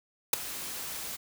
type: noise with ADSR envelope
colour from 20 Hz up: white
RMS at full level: -20 dBFS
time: 0.33-1.17 s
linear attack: 5 ms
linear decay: 8 ms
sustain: -18 dB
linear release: 21 ms
effects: none